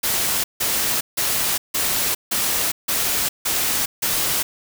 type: noise bursts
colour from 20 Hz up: white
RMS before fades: -21 dBFS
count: 8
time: 0.03-4.43 s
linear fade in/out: 10 ms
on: 410 ms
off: 160 ms
effects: none